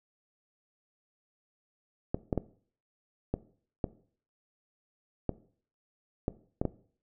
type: clicks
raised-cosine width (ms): 2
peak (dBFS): -15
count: 9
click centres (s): 2.145 / 2.328 / 2.377 / 3.34 / 3.842 / 5.293 / 6.281 / 6.615 / 6.653
effects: noise-tail reverb RT60 0.5 s tail -18 dB re dry